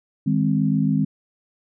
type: chord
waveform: sine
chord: Ab major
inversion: second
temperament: equal with one note detuned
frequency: 155.56 / 203 / 261.6 Hz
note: Eb3 / Ab3 / C4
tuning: 0 / -39 / 0 cents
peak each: -21 / -21 / -22 dBFS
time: 0.26-1.05 s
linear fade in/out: 10 ms
effects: none